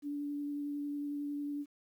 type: tone with vibrato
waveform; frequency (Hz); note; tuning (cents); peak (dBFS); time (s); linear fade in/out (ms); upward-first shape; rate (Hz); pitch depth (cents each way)
sine; 289.1; D4; -27; -35; 0.02-1.66; 50; sine; 11; 10
effects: 11-bit